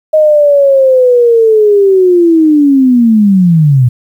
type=linear sweep; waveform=sine; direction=down; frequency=626 to 118.6 Hz; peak=-3 dBFS; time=0.13-3.89 s; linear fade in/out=10 ms; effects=7-bit